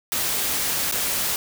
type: noise with dropouts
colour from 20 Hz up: white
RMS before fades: -24 dBFS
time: 0.12-1.36 s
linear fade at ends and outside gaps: 0 ms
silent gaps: 0.913-0.923 s
effects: none